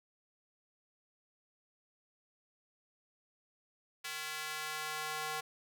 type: tone with high-pass filter sweep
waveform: square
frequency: 154.2 Hz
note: D#3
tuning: 15 cents flat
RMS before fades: -40 dBFS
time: 4.04-5.41 s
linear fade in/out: 10 ms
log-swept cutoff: 1900 to 870 Hz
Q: 1
effects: none